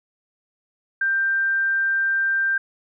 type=tone; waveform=sine; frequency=1575 Hz; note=G6; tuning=8 cents sharp; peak=-18 dBFS; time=1.01-2.58 s; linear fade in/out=5 ms; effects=none